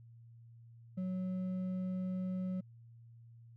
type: tone with hard clipping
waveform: sine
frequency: 185 Hz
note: F#3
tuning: in tune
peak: -36 dBFS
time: 0.97-2.61 s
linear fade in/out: 10 ms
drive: 4 dB
effects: added 116 Hz sine -54 dBFS peak until 3.56 s